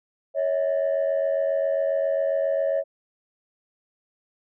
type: tone pair together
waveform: sine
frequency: 554.4 / 641.8 Hz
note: C#5 / E5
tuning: 0 / -46 cents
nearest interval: minor third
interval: 254 cents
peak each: -21 / -23 dBFS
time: 0.34-2.84 s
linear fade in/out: 50 ms
effects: tanh soft clip ceiling -17 dBFS